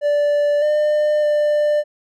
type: tone with pitch steps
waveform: triangle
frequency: 584 / 601 / 595 Hz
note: D5 / D5 / D5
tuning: -10 / +40 / +22 cents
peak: -12 dBFS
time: 0.01-1.84 s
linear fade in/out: 50 ms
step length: 610 ms
effects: none